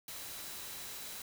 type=tone in noise; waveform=sine; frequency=3951 Hz; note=B7; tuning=in tune; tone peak=-55 dBFS; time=0.08-1.22 s; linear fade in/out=2 ms; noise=white; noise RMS=-45 dBFS; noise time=0.08-1.22 s; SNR=-13 dB; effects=none